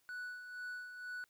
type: tone with tremolo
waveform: triangle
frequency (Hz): 1480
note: F#6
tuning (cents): 0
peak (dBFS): -39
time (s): 0.09-1.24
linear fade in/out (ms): 0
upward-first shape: sine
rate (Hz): 2.1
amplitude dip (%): 55
effects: white hiss -75 dBFS RMS until 1.29 s